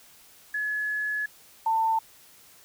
sine tone pair in turn, 1701 / 894.1 Hz, G#6 / A5, +41 / +28 cents, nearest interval major seventh, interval 1113 cents, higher first, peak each -26 / -21 dBFS, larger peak second, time 0.54-1.26 / 1.66-1.99 s, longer first, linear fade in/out 5 ms, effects white hiss -54 dBFS RMS until 2.64 s

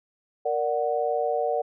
sine chord, Bb augmented, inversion none, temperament equal, 466.2 / 587.3 / 740 Hz, Bb4 / D5 / F#5, 0 / 0 / 0 cents, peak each -27 dBFS, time 0.45-1.62 s, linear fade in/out 10 ms, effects none

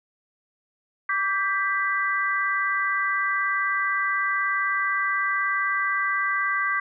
sine tone cluster, 1160 / 1579 / 1980 Hz, D6 / G6 / B6, -22 / +12 / +4 cents, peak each -26 dBFS, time 1.09-6.8 s, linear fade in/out 5 ms, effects none

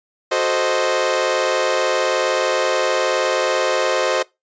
sawtooth chord, F# diminished seventh, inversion none, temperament equal, 370 / 440 / 523.3 / 622.3 Hz, F#4 / A4 / C5 / Eb5, 0 / 0 / 0 / 0 cents, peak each -20 / -21 / -16 / -18 dBFS, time 0.31-4.23 s, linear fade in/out 10 ms, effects noise-tail reverb RT60 0.2 s tail -22 dB re dry + resampled to 16000 Hz

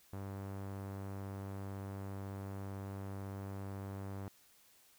sawtooth tone with low-pass filter, 98 Hz, G2, in tune, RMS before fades -44 dBFS, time 0.13-4.28 s, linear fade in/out 0 ms, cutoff 1300 Hz, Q 0.86, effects white hiss -66 dBFS RMS until 4.98 s

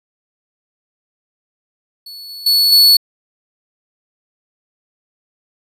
45% pulse tone with level steps, 4417 Hz, C#8, 7 cents flat, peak -30 / -28 / -9 / -5 dBFS, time 2.06-2.97 s, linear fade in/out 5 ms, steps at 2.29 / 2.46 / 2.72 s, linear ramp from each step 5 ms, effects resampled to 32000 Hz

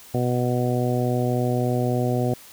harmonic tone, 123.47 Hz, B2, in tune, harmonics 1 / 2 / 3 / 4 / 5 / 6, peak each -23 / -26 / -28 / -29 / -30 / -31 dBFS, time 0.14-2.34 s, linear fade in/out 5 ms, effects white hiss -46 dBFS RMS until 2.52 s

